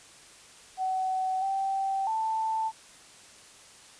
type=tone with pitch steps; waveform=sine; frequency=753 / 777 / 885 Hz; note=F#5 / G5 / A5; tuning=+30 / -16 / +10 cents; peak=-26 dBFS; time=0.77-2.72 s; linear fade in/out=50 ms; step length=650 ms; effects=white hiss -52 dBFS RMS until 3.99 s + resampled to 22050 Hz